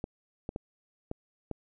clicks, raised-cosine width 2 ms, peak -21 dBFS, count 5, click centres 0.041 / 0.491 / 0.561 / 1.114 / 1.513 s, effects none

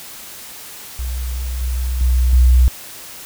sine tone with level steps, 62.4 Hz, B1, 19 cents sharp, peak -20 / -17 / -11 / -7 dBFS, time 0.99-2.68 s, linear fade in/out 0 ms, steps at 1.61 / 2.01 / 2.33 s, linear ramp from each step 2 ms, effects white hiss -35 dBFS RMS until 3.25 s

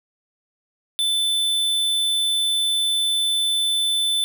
square tone, 3520 Hz, A7, in tune, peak -19 dBFS, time 0.99-4.24 s, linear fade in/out 0 ms, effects none

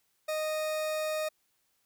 40% pulse tone, 620 Hz, D#5, 6 cents flat, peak -29 dBFS, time 0.28-1.29 s, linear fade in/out 10 ms, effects white hiss -74 dBFS RMS until 1.85 s

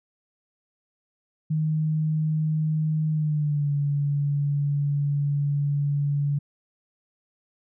sine tone with pitch glide, 155.56 to 143.48 Hz, D#3 to D3, 0 to -40 cents, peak -21 dBFS, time 1.5-6.39 s, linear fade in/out 10 ms, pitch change -140 cents, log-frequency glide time 3.11-3.71 s, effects none

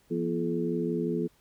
harmonic tone with a mistuned harmonic, 85.6 Hz, F2, 34 cents flat, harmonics 2 / 3 / 4 / 5, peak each -32 / -32 / -32 / -32 dBFS, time 0.1-1.28 s, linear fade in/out 20 ms, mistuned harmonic 3, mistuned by -92 cents, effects pink hiss -65 dBFS RMS until 1.4 s

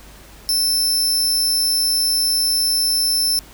sawtooth tone, 5310 Hz, E8, 12 cents sharp, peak -13 dBFS, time 0.49-3.39 s, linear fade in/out 0 ms, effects added 50 Hz sine -43 dBFS peak until 3.53 s + pink hiss -44 dBFS RMS until 3.53 s

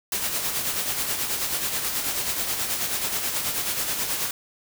white noise with tremolo, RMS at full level -25 dBFS, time 0.12-4.31 s, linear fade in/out 2 ms, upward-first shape sine, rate 9.3 Hz, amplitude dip 45%, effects none

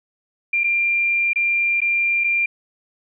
sine tone with dropouts, 2384 Hz, D7, 25 cents sharp, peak -16 dBFS, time 0.53-2.46 s, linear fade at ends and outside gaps 5 ms, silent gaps 0.636-0.641 / 1.333-1.358 / 1.805-1.816 / 2.239-2.242 s, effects none

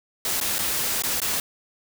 white noise with dropouts, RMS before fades -25 dBFS, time 0.25-1.4 s, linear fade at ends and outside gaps 2 ms, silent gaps 0.402-0.411 / 0.584-0.589 / 1.022-1.036 / 1.202-1.217 s, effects none

